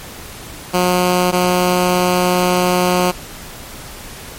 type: tone pair in turn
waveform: 10% pulse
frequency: 180 / 180 Hz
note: F#3 / F#3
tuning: -47 / -47 cents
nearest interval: unison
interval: 0 cents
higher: neither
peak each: -4 dBFS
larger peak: neither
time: 0.73-1.32 / 1.32-3.12 s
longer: second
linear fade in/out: 20 ms
effects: pink hiss -33 dBFS RMS until 4.38 s + MP3 64 kbps